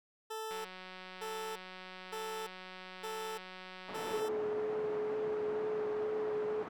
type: tone bursts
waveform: 20% pulse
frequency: 440 Hz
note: A4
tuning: in tune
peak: -34 dBFS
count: 5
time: 0.3-4.29 s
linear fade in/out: 10 ms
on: 350 ms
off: 560 ms
type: click train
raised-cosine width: 0.3 ms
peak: -32 dBFS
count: 683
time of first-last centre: 0.51-4.196 s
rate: 185 Hz
type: band-pass noise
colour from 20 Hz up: pink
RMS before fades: -45 dBFS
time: 3.88-6.69 s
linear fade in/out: 10 ms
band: 270 to 1200 Hz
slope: 12 dB/octave
type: tone with vibrato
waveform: sine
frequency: 426.7 Hz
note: G#4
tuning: 47 cents sharp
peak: -33 dBFS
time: 4.13-6.63 s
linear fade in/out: 10 ms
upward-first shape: sine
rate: 2.1 Hz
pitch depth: 11 cents each way
effects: none